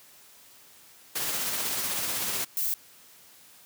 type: noise with tremolo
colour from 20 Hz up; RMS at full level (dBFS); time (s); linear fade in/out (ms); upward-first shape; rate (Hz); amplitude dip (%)
white; -29; 1.15-2.45; 10; sine; 16; 25
type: noise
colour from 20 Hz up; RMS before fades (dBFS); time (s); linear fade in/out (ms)
violet; -28; 2.57-2.74; 0
effects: white hiss -54 dBFS RMS until 3.65 s + high-pass 80 Hz 12 dB/octave